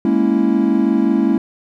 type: chord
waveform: triangle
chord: A# half-diminished seventh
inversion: third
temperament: equal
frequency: 207.7 / 233.1 / 277.2 / 329.6 Hz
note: G#3 / A#3 / C#4 / E4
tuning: 0 / 0 / 0 / 0 cents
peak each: -16 dBFS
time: 0.05-1.38 s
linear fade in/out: 2 ms
effects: none